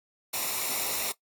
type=noise with comb filter; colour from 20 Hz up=white; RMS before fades=-30 dBFS; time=0.33-1.12 s; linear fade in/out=10 ms; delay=0.63 ms; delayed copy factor=-0.6; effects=noise-tail reverb RT60 0.1 s tail -18 dB re dry + AAC 64 kbps